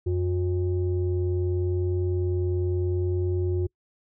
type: tone pair together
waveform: sine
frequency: 90.08 / 360.3 Hz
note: F#2 / F#4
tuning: -46 / -46 cents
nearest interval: 2 octaves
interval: 2400 cents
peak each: -23 / -26 dBFS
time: 0.06-3.67 s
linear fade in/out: 10 ms
effects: noise-tail reverb RT60 0.1 s tail -26 dB re dry + tanh soft clip ceiling -17 dBFS